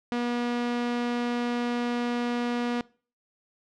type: tone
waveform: sawtooth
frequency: 240.9 Hz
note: B3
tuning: 43 cents flat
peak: -22 dBFS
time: 0.12-2.81 s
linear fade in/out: 0 ms
effects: noise-tail reverb RT60 0.4 s tail -22 dB re dry + low-pass 4000 Hz 12 dB/octave